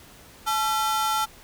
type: ring-modulated tone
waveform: 45% pulse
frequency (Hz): 1108.7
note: C#6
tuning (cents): 0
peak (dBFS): -19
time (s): 0.46-1.26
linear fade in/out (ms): 20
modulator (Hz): 244
effects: pink hiss -49 dBFS RMS until 1.43 s